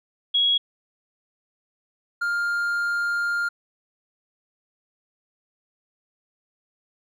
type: tone pair in turn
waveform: sine / triangle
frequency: 3322 / 1403.6 Hz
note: G#7 / F6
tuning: 0 / +8 cents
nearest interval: octave + minor third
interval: 1492 cents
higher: first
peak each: -17 / -20 dBFS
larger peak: first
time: 0.34-0.58 / 2.21-3.49 s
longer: second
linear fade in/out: 10 ms
effects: none